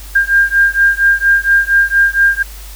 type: beating tone pair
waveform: sine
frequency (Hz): 1600 / 1604.3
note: G6 / G6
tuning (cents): +35 / +40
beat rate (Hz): 4.3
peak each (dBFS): -11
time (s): 0.15-2.43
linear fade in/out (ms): 10
effects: added 50 Hz sine -29 dBFS peak until 2.75 s + white hiss -36 dBFS RMS until 2.75 s